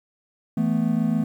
triangle chord, E suspended fourth, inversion none, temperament equal, 164.81 / 220 / 246.9 Hz, E3 / A3 / B3, 0 / 0 / 0 cents, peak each -23 / -20 / -23 dBFS, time 0.57-1.24 s, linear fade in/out 5 ms, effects 9-bit

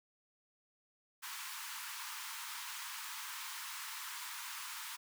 pink high-pass noise, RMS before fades -45 dBFS, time 1.22-4.97 s, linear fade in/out 20 ms, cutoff 890 Hz, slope 96 dB/octave, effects none

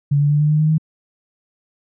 sine tone with pitch steps, 143 / 145.25 / 147.53 / 149.85 / 152.2 / 154.6 / 157.03 Hz, D3 / D3 / D3 / D3 / D#3 / D#3 / D#3, -46 / -19 / +8 / +35 / -38 / -11 / +16 cents, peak -12 dBFS, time 0.11-0.782 s, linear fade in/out 10 ms, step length 96 ms, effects none

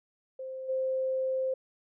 sine tone with level steps, 523.3 Hz, C5, in tune, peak -36 / -27 dBFS, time 0.39-1.54 s, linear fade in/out 5 ms, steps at 0.68 s, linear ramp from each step 20 ms, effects none

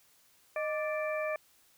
harmonic tone with a mistuned harmonic, 587.3 Hz, D5, in tune, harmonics 1 / 2 / 3 / 4, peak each -32 / -40 / -41 / -40 dBFS, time 0.56-1.36 s, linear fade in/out 2 ms, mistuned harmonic 1, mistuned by +90 cents, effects white hiss -65 dBFS RMS until 1.77 s

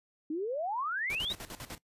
sine exponential sweep, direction up, 293.7 to 3951 Hz, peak -31 dBFS, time 0.3-1.33 s, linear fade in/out 5 ms
pink noise with tremolo, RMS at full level -42 dBFS, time 1.1-1.78 s, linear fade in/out 0 ms, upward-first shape square, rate 10 Hz, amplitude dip 80%
effects noise-tail reverb RT60 0.1 s tail -20 dB re dry + resampled to 32000 Hz

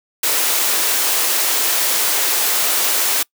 white high-pass noise, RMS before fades -17 dBFS, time 0.23-3.23 s, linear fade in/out 5 ms, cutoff 320 Hz, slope 24 dB/octave, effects noise-tail reverb RT60 0.1 s tail -25 dB re dry

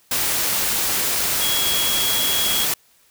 sine tone in noise, 3322 Hz, G#7, in tune, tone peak -22 dBFS, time 1.41-2.65 s, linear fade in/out 5 ms, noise white, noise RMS -21 dBFS, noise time 0.11-2.74 s, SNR -4 dB, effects white hiss -57 dBFS RMS until 3.1 s

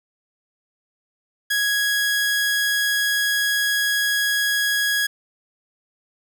sawtooth tone, 1661.2 Hz, G#6, in tune, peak -15 dBFS, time 1.5-5.07 s, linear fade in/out 10 ms, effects none

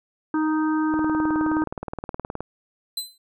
harmonic tone, 311.1 Hz, D#4, in tune, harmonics 1 / 3 / 4 / 5, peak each -20 / -30 / -32 / -34 dBFS, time 0.34-1.64 s, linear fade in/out 2 ms
click train, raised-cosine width 1 ms, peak -16 dBFS, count 29, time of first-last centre 0.94-2.406 s, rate 19.1 Hz
sawtooth tone with exponential decay, 4048 Hz, B7, 42 cents sharp, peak -20 dBFS, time 2.97-3.18 s, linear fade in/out 5 ms, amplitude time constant 45 ms
effects none

